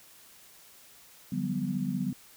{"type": "chord", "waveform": "sine", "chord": "G major seventh", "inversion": "second", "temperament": "equal with one note detuned", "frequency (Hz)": [146.83, 180.25, 196, 246.9], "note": ["D3", "F#3", "G3", "B3"], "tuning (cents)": [0, -45, 0, 0], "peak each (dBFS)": [-36, -34, -33, -33], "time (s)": [1.32, 2.13], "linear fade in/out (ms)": 5, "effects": ["white hiss -55 dBFS RMS until 2.36 s"]}